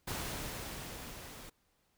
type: noise with level ramp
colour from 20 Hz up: pink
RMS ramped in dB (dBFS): -38 to -50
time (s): 0.07-1.5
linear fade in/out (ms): 10
effects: pink hiss -75 dBFS RMS until 1.97 s